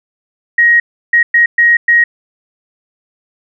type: tone bursts at uneven times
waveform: sine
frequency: 1885 Hz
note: A#6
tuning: 19 cents sharp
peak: -5 dBFS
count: 5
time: 0.58-0.8 / 1.13-1.23 / 1.34-1.46 / 1.58-1.77 / 1.88-2.04 s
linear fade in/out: 5 ms
effects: none